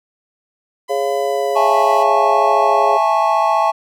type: tone with pitch glide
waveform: sawtooth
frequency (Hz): 1007 to 986.3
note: B5 to B5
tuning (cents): +33 to -3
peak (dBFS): -25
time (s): 0.88-2.04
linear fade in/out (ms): 20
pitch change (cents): -36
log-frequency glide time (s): 1.09-1.74
type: harmonic tone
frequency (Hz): 138.59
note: C#3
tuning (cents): 0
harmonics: 3 / 4 / 5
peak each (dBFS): -20 / -20 / -20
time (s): 0.89-2.98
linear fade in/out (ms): 20
type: chord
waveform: triangle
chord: A major seventh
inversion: second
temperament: just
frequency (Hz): 660 / 825 / 880 / 1100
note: E5 / G#5 / A5 / C#6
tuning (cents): +2 / -12 / 0 / -14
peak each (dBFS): -16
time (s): 1.55-3.72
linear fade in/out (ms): 20
effects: none